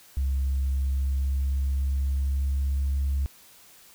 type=tone with pitch glide; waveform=sine; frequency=67.3 to 68.91 Hz; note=C2 to C#2; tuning=+49 to -10 cents; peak=-21 dBFS; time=0.17-3.26 s; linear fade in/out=0 ms; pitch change=+41 cents; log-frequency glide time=0.39-3.04 s; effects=tanh soft clip ceiling -20 dBFS + white hiss -53 dBFS RMS until 3.94 s